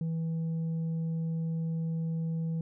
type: tone with tanh clipping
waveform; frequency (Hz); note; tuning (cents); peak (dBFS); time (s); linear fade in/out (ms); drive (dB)
sine; 163.2; E3; -17; -30; 0.01-2.61; 2; 3
effects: none